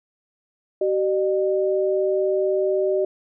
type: tone pair together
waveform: sine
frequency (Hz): 381.8 / 606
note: G4 / D#5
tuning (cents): -46 / -46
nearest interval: minor sixth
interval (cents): 800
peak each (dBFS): -20 / -22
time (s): 0.81-3.05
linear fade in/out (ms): 5
effects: none